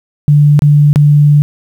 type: tone with dropouts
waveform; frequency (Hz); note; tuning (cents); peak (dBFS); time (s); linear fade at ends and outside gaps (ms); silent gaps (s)
sine; 146.83; D3; 0; -3; 0.28-1.42; 0; 0.592-0.621 / 0.93-0.959
effects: 7-bit